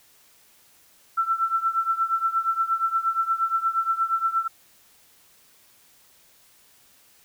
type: tone with tremolo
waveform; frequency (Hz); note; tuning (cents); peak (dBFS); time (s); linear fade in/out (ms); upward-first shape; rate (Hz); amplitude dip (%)
sine; 1340; E6; +28; -17; 1.17-4.48; 10; triangle; 8.5; 90
effects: white hiss -57 dBFS RMS until 7.24 s